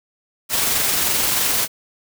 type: noise with amplitude modulation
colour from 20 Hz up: white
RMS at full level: -18 dBFS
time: 0.49-1.68 s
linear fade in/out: 50 ms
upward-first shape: sine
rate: 22.9 Hz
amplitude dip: 25%
effects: none